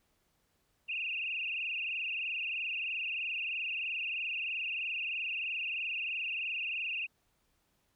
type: tone with frequency modulation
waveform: sine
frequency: 2637 Hz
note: E7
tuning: in tune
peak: -33 dBFS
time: 0.88-7.07 s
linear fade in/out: 20 ms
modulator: 23.1 Hz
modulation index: 7.3
effects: pink hiss -75 dBFS RMS until 7.95 s